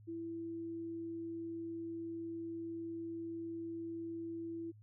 sine tone, 332.3 Hz, E4, 14 cents sharp, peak -40 dBFS, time 0.07-4.72 s, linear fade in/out 20 ms, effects added 106 Hz sine -56 dBFS peak until 4.82 s

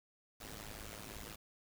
pink noise with amplitude modulation, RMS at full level -45 dBFS, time 0.4-1.36 s, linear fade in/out 10 ms, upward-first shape sine, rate 106 Hz, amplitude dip 85%, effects none

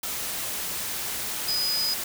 sine tone in noise, 4978 Hz, D#8, in tune, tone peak -24 dBFS, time 1.48-1.94 s, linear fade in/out 5 ms, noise white, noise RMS -31 dBFS, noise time 0.03-2.04 s, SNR +4 dB, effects none

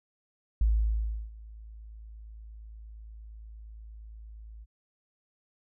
sine tone with ADSR envelope, 54.3 Hz, A1, 22 cents flat, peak -20 dBFS, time 0.61-4.66 s, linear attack 3 ms, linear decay 690 ms, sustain -23 dB, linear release 34 ms, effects none

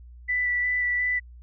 sine tone with vibrato, 1975.5 Hz, B6, in tune, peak -22 dBFS, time 0.28-1.2 s, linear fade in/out 20 ms, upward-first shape square, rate 2.8 Hz, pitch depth 10 cents each way, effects added 60 Hz sine -43 dBFS peak until 1.42 s

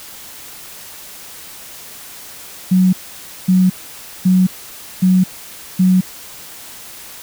sine tone bursts, 185 Hz, F#3, in tune, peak -8 dBFS, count 5, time 2.71-6.01 s, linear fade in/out 10 ms, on 220 ms, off 550 ms, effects white hiss -35 dBFS RMS until 7.22 s

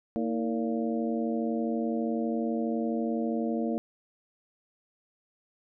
harmonic tone with a mistuned harmonic, 115.2 Hz, A#2, 20 cents flat, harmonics 2 / 3 / 4 / 5 / 6, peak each -29 / -33 / -35 / -37 / -39 dBFS, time 0.16-3.78 s, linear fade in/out 0 ms, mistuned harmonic 3, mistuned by -120 cents, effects none

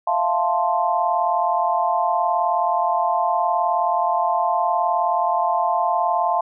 sine chord, F major seventh, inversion third, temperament equal, 659.3 / 698.5 / 880 / 1046.5 Hz, E5 / F5 / A5 / C6, 0 / 0 / 0 / 0 cents, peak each -26 / -21 / -22 / -23 dBFS, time 0.07-6.41 s, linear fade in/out 5 ms, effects none

